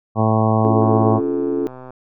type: harmonic tone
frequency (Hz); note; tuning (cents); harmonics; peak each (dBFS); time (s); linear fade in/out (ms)
110; A2; 0; 1 / 2 / 3 / 4 / 5 / 6 / 7 / 8 / 9 / 10; -17 / -19 / -26 / -25 / -26 / -23 / -23 / -28 / -28 / -26; 0.15-1.21; 50
type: chord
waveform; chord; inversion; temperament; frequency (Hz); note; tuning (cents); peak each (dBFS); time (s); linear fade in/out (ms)
sine; Db augmented; none; just; 277.2 / 346.5 / 433.1; Db4 / F4 / A4; 0 / -14 / -27; -22; 0.65-1.67; 0
type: click train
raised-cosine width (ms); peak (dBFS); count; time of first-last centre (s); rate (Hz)
1; -23; 140; 0.82-1.906; 128
effects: none